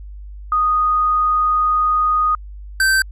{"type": "tone pair in turn", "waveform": ["sine", "square"], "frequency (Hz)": [1240, 1553.8], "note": ["D#6", "G6"], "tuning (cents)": [-6, -16], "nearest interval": "major third", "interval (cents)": 390, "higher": "second", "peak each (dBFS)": -13, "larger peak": "neither", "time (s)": [[0.52, 2.35], [2.8, 3.02]], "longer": "first", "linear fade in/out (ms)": 2, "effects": ["added 50 Hz sine -31 dBFS peak until 3.11 s", "resampled to 32000 Hz"]}